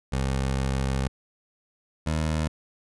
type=tone pair in turn; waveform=20% pulse; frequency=66.6 / 78.21 Hz; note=C2 / D#2; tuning=+31 / +10 cents; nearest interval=minor third; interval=279 cents; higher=second; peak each=-19 dBFS; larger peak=neither; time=0.12-1.08 / 2.06-2.48 s; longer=first; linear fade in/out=10 ms; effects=resampled to 24000 Hz